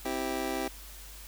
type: chord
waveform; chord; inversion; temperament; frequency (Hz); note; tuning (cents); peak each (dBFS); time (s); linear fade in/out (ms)
25% pulse; C major; none; just; 261.6 / 327 / 392.4; C4 / E4 / G4; 0 / -14 / +2; -32; 0.05-0.68; 5
effects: added 50 Hz sine -47 dBFS peak until 1.27 s + white hiss -49 dBFS RMS until 1.27 s